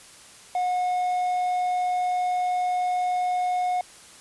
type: tone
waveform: triangle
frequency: 725 Hz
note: F#5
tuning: 35 cents flat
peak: -20 dBFS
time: 0.55-3.81 s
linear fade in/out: 2 ms
effects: white hiss -48 dBFS RMS until 4.2 s + resampled to 24000 Hz